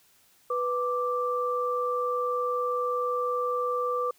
sine tone pair together, 493.9 / 1174.7 Hz, B4 / D6, 0 / 0 cents, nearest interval octave + minor third, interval 1500 cents, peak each -28 / -28 dBFS, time 0.5-4.11 s, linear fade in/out 5 ms, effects white hiss -62 dBFS RMS until 4.18 s

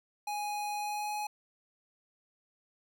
square tone with pitch glide, 830.6 to 838.8 Hz, G#5 to G#5, 0 to +17 cents, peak -34 dBFS, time 0.27-1.27 s, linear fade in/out 5 ms, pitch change +17 cents, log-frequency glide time 0.76-1.11 s, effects none

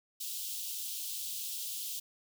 white high-pass noise, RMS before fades -39 dBFS, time 0.2-2 s, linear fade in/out 10 ms, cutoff 2900 Hz, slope 48 dB/octave, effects none

